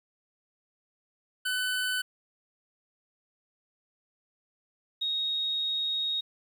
25% pulse / sine tone pair in turn, 1504 / 3752 Hz, F#6 / A#7, +28 / +11 cents, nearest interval octave + major third, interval 1583 cents, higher second, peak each -24 / -27 dBFS, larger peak first, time 1.45-2.02 / 5.01-6.21 s, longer second, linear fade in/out 10 ms, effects 10-bit

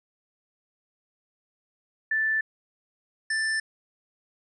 sine / square tone pair in turn, 1761 / 1767.8 Hz, A6 / A6, +1 / +8 cents, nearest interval unison, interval 7 cents, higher second, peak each -22 / -25 dBFS, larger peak first, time 2.11-2.41 / 3.3-3.6 s, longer neither, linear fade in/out 5 ms, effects resampled to 24000 Hz

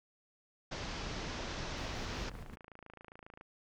pink low-pass noise, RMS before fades -41 dBFS, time 0.71-2.3 s, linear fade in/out 10 ms, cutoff 6300 Hz, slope 48 dB/octave
brown noise with tremolo, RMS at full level -44 dBFS, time 1.76-2.56 s, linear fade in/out 20 ms, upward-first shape square, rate 5.2 Hz, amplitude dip 45%
click train, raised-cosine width 0.5 ms, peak -36 dBFS, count 35, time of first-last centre 2.17-3.411 s, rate 27.4 Hz
effects none

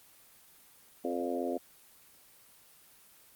harmonic tone with a mistuned harmonic, 87.31 Hz, F2, in tune, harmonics 3 / 4 / 5 / 6 / 7 / 8, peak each -36 / -37 / -38 / -39 / -39 / -40 dBFS, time 1.04-1.58 s, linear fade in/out 10 ms, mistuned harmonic 7, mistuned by -22 cents, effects white hiss -59 dBFS RMS until 3.35 s + Opus 24 kbps

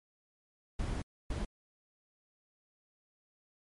brown noise bursts at uneven times, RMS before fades -35 dBFS, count 2, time 0.79-1.02 / 1.3-1.45 s, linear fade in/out 5 ms, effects MP3 48 kbps

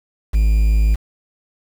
triangle tone with quantisation, 53.2 Hz, G#1, 42 cents sharp, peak -9 dBFS, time 0.33-0.96 s, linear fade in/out 20 ms, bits 6, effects none

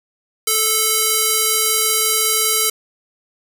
square tone with band-pass filter, 437.4 Hz, A4, 10 cents flat, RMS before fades -17 dBFS, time 0.47-2.7 s, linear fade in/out 5 ms, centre 12000 Hz, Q 0.7, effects none

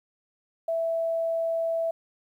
sine tone, 660 Hz, E5, 2 cents sharp, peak -24 dBFS, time 0.68-1.91 s, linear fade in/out 5 ms, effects 10-bit

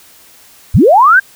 sine linear sweep, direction up, 47.08 to 1625 Hz, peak -3 dBFS, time 0.74-1.2 s, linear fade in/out 10 ms, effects white hiss -42 dBFS RMS until 1.35 s

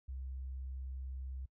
sine tone, 65.41 Hz, C2, in tune, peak -40 dBFS, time 0.08-1.46 s, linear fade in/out 10 ms, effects noise-tail reverb RT60 0.1 s tail -25 dB re dry

